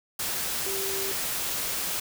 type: tone in noise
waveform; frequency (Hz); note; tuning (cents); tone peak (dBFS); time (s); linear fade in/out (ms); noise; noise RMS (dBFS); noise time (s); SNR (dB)
sine; 390; G4; -9; -33; 0.66-1.12; 5; white; -30; 0.19-2; -6
effects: none